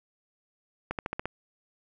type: accelerating click train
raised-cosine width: 0.5 ms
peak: -16 dBFS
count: 6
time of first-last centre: 0.91-1.256 s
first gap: 78 ms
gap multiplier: 0.94
effects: none